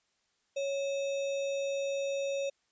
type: tone with sample-and-hold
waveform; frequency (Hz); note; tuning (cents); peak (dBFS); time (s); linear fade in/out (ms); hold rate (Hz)
sine; 554.4; C#5; 0; -30; 0.56-2.5; 10; 3150
effects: white hiss -75 dBFS RMS until 2.71 s + resampled to 16000 Hz